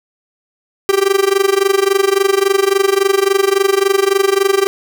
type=tone with amplitude modulation; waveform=45% pulse; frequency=392 Hz; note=G4; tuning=in tune; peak=-7 dBFS; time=0.89-4.67 s; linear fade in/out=0 ms; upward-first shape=sine; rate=23.6 Hz; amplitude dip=90%; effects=none